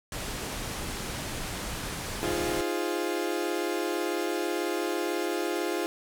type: low-pass noise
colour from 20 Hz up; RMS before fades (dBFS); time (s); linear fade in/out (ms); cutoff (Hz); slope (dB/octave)
pink; -35; 0.12-2.61; 2; 12000; 24
type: chord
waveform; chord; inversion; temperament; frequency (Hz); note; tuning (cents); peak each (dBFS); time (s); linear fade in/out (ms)
35% pulse; F minor seventh; third; equal; 311.1 / 349.2 / 415.3 / 523.3; Eb4 / F4 / Ab4 / C5; 0 / 0 / 0 / 0; -33 / -29 / -32 / -35; 2.23-5.86; 0
effects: none